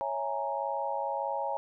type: chord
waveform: sine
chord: A# half-diminished seventh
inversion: first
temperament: equal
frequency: 554.4 / 659.3 / 830.6 / 932.3 Hz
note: C#5 / E5 / G#5 / A#5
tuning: 0 / 0 / 0 / 0 cents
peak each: -35 / -38 / -34 / -35 dBFS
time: 0.01-1.57 s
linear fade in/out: 0 ms
effects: none